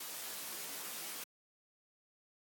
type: noise with comb filter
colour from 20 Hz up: white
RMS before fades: -44 dBFS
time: 0-1.24 s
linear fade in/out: 5 ms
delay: 16 ms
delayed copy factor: -1
effects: high-pass 200 Hz 12 dB/octave + AAC 64 kbps

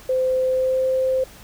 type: tone with pitch glide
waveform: sine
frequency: 516 to 521.1 Hz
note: C5 to C5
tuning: -24 to -7 cents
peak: -17 dBFS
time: 0.09-1.24 s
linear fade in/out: 5 ms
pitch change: +17 cents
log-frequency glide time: 0.5-0.84 s
effects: added 51 Hz sine -49 dBFS peak until 1.43 s + pink hiss -45 dBFS RMS until 1.43 s

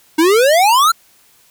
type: exponential sweep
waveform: square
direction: up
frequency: 305.7 to 1400 Hz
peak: -9 dBFS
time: 0.18-0.92 s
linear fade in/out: 10 ms
effects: white hiss -51 dBFS RMS until 1.5 s

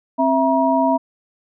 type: tone cluster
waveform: sine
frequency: 265.4 / 660 / 952 Hz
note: C4 / E5 / A#5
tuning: +25 / +2 / +36 cents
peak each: -18 dBFS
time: 0.18-0.98 s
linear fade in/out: 20 ms
effects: none

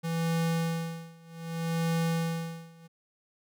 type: tone with tremolo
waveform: square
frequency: 165.4 Hz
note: E3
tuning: 6 cents sharp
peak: -26 dBFS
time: 0.03-2.88 s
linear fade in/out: 20 ms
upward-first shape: sine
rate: 0.64 Hz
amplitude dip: 95%
effects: none

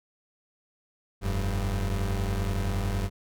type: tone pair together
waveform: 35% pulse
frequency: 43.83 / 98.4 Hz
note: F1 / G2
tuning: +7 / +7 cents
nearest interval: octave + major second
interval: 1400 cents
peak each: -27 dBFS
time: 1.21-3.1 s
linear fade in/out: 50 ms
effects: none

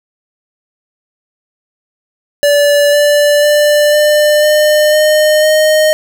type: tone with pitch steps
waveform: square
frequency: 579 / 585.4 / 591.8 / 598.4 / 605 / 611.7 / 618.4 Hz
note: D5 / D5 / D5 / D5 / D#5 / D#5 / D#5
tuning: -25 / -6 / +13 / +32 / -49 / -30 / -11 cents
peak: -7 dBFS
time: 2.43-5.93 s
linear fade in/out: 0 ms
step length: 500 ms
effects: none

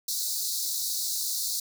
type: high-pass noise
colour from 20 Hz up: pink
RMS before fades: -30 dBFS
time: 0.08-1.6 s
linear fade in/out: 5 ms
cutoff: 3900 Hz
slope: 96 dB/octave
effects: none

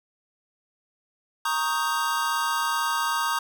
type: chord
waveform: square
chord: Eb dominant seventh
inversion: second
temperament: equal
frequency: 932.3 / 1108.7 / 1244.5 / 1568 Hz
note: Bb5 / Db6 / Eb6 / G6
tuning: 0 / 0 / 0 / 0 cents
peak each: -29 / -31 / -29 / -31 dBFS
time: 1.45-3.39 s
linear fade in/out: 5 ms
effects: none

